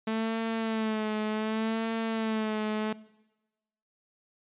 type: tone with vibrato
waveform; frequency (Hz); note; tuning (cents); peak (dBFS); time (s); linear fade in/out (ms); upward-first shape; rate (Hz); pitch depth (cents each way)
sawtooth; 220; A3; 0; -24; 0.07-2.93; 5; sine; 0.67; 46
effects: noise-tail reverb RT60 1.0 s tail -20 dB re dry + resampled to 8000 Hz